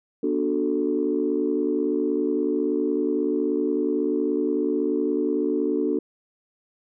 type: chord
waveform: sine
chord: B minor seventh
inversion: none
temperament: equal with one note detuned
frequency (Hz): 242.3 / 293.7 / 370 / 440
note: B3 / D4 / F#4 / A4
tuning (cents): -33 / 0 / 0 / 0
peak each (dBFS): -29 / -24 / -26 / -26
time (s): 0.23-5.99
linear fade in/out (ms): 5
effects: tanh soft clip ceiling -11 dBFS